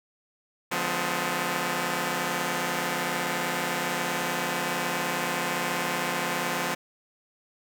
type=chord; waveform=5% pulse; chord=D diminished seventh; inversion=none; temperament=just; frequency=146.83 / 176.2 / 211.4 / 253.7 Hz; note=D3 / F3 / Ab3 / Cb4; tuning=0 / +16 / +31 / +47 cents; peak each=-25 / -19 / -25 / -19 dBFS; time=0.71-6.75 s; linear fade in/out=10 ms; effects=none